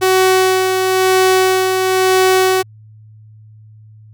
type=tone with tremolo; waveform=sawtooth; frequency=375.1 Hz; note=F#4; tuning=24 cents sharp; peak=-5 dBFS; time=0.01-2.63 s; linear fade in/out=20 ms; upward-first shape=sine; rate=1 Hz; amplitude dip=40%; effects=added 108 Hz sine -38 dBFS peak until 4.13 s